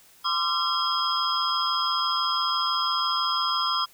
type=tone cluster; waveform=sine; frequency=1036 / 1182 / 1356 / 3256 / 5040 Hz; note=C6 / D6 / E6 / G#7 / D#8; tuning=-17 / +11 / +49 / -35 / +21 cents; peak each=-29 dBFS; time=0.24-3.86 s; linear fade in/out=20 ms; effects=white hiss -55 dBFS RMS until 3.93 s